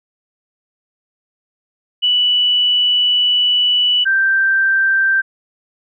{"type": "tone pair in turn", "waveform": "sine", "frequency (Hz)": [2960, 1568], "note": ["F#7", "G6"], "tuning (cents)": [0, 0], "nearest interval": "major seventh", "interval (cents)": 1100, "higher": "first", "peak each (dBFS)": -11, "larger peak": "neither", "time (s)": [[2.02, 4.05], [4.05, 5.22]], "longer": "first", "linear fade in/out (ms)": 20, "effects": []}